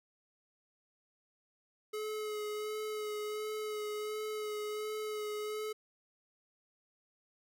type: tone with vibrato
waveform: square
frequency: 425.5 Hz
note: G#4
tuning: 42 cents sharp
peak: -37 dBFS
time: 1.93-5.73 s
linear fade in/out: 10 ms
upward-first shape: sine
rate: 1.4 Hz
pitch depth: 18 cents each way
effects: none